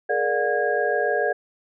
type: tone cluster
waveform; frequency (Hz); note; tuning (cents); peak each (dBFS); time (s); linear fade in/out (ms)
sine; 421.9 / 468.8 / 589 / 720 / 1639; G#4 / A#4 / D5 / F#5 / G#6; +27 / +10 / +5 / -47 / -23; -26; 0.09-1.33; 10
effects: none